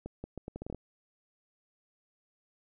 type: accelerating click train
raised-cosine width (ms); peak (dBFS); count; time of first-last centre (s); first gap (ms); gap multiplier
2; -26; 10; 0.06-0.747; 180; 0.76
effects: none